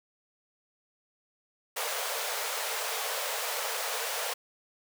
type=high-pass noise; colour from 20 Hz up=pink; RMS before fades=-33 dBFS; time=1.76-4.34 s; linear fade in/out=10 ms; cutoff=440 Hz; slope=96 dB/octave; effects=none